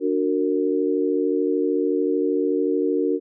sine chord, D augmented, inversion none, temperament just, 293.7 / 367.1 / 458.9 Hz, D4 / F#4 / A#4, 0 / -14 / -27 cents, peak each -23 dBFS, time 0-3.2 s, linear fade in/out 50 ms, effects none

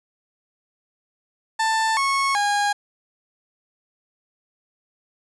30% pulse tone with pitch steps, 887 / 1098 / 818 Hz, A5 / C#6 / G#5, +14 / -17 / -26 cents, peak -16 dBFS, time 1.59-2.73 s, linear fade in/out 10 ms, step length 380 ms, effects resampled to 22050 Hz + 8-bit

